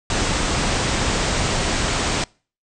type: low-pass noise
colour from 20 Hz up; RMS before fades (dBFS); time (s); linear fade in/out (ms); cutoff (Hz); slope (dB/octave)
pink; -21; 0.1-2.24; 2; 8600; 96
effects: noise-tail reverb RT60 0.4 s tail -26 dB re dry